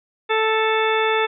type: harmonic tone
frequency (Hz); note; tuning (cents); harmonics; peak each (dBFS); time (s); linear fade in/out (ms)
440; A4; 0; 1 / 2 / 3 / 4 / 5 / 6 / 8; -20 / -23 / -25 / -26 / -27 / -28 / -29; 0.29-1.27; 20
effects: none